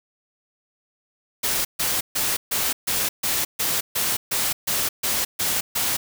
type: noise bursts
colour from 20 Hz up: white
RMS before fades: -23 dBFS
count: 13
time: 1.43-5.97 s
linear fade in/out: 10 ms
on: 220 ms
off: 140 ms
effects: none